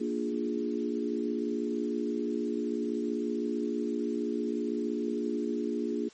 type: chord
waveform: sine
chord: Bb dominant seventh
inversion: none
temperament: equal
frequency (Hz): 233.1 / 293.7 / 349.2 / 415.3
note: Bb3 / D4 / F4 / Ab4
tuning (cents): 0 / 0 / 0 / 0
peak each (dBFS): -33 / -34 / -35 / -35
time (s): 0-6.09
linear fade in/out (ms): 10
effects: white hiss -56 dBFS RMS until 6.13 s + MP3 32 kbps